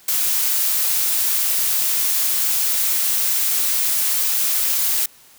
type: noise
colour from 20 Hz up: blue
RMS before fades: -19 dBFS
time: 0.08-5.06 s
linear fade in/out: 5 ms
effects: white hiss -49 dBFS RMS until 5.38 s